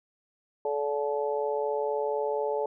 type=harmonic tone; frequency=144.2 Hz; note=D3; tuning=31 cents flat; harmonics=3 / 4 / 5 / 6; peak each=-29 / -31 / -41 / -33 dBFS; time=0.65-2.66 s; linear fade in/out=2 ms; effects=none